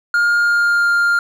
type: tone with pitch glide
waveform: triangle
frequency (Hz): 1415 to 1401.2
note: F6 to F6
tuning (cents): +22 to +5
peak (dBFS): -10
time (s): 0.14-1.19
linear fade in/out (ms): 2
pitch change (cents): -17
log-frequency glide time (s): 0.39-0.9
effects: none